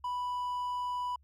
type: tone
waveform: triangle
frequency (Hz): 987.8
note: B5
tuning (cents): 0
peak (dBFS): -30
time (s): 0.04-1.16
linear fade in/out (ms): 5
effects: added 70 Hz sine -60 dBFS peak until 1.23 s